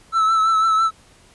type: tone with vibrato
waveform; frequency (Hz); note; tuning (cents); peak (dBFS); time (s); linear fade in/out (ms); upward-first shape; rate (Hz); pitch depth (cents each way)
triangle; 1315; E6; -5; -12; 0.12-0.91; 50; triangle; 6; 38
effects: pink hiss -51 dBFS RMS until 1.34 s + resampled to 24000 Hz